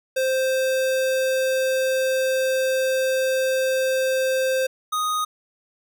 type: tone pair in turn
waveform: square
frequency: 523.3 / 1244.6 Hz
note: C5 / D#6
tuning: 0 / 0 cents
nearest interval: octave + minor third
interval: 1500 cents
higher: second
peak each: -20 / -22 dBFS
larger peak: first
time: 0.16-4.67 / 4.92-5.25 s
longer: first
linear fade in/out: 10 ms
effects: none